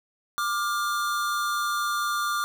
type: tone pair together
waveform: square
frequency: 1185.7 / 1410 Hz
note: D6 / F6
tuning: +16 / +16 cents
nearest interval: minor third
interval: 300 cents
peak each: -27 / -30 dBFS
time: 0.38-2.44 s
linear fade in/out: 0 ms
effects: none